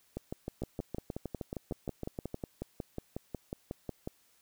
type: two click trains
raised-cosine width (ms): 2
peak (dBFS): -23 / -23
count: 15 / 20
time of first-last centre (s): 0.17-2.344 / 0.62-4.075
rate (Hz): 6.44 / 5.5
effects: white hiss -68 dBFS RMS until 4.41 s